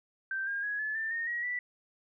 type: tone with pitch steps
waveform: sine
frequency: 1562 / 1614.3 / 1668.3 / 1724.2 / 1781.9 / 1841.5 / 1903.2 / 1966.9 Hz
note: G6 / G#6 / G#6 / A6 / A6 / A#6 / A#6 / B6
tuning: -7 / -50 / +7 / -36 / +21 / -22 / +35 / -8 cents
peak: -31 dBFS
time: 0.31-1.59 s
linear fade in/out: 2 ms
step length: 160 ms
effects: none